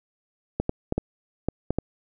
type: clicks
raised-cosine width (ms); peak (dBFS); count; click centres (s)
2; -10; 7; 0.6 / 0.694 / 0.924 / 0.98 / 1.486 / 1.706 / 1.786
effects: none